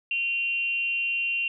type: tone with frequency modulation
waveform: sine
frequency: 2760 Hz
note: F7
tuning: 21 cents flat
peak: -24 dBFS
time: 0.11-1.48 s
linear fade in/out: 2 ms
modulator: 303 Hz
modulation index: 0.31
effects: none